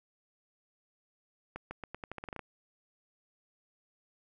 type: accelerating click train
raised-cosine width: 0.5 ms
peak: -25 dBFS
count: 12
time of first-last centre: 1.56-2.393 s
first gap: 150 ms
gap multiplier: 0.85
effects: none